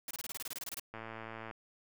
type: noise bursts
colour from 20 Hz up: white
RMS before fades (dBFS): -41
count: 14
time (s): 0.08-0.797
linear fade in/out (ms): 2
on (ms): 28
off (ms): 25
type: click train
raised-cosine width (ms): 0.5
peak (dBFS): -29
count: 65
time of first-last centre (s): 0.94-1.511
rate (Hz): 112
effects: none